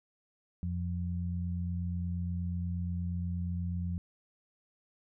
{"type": "tone pair together", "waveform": "sine", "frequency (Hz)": [87.31, 175.68], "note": ["F2", "F3"], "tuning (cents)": [0, 11], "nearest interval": "octave", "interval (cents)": 1211, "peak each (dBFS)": [-33, -36], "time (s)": [0.63, 3.98], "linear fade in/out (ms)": 0, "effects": []}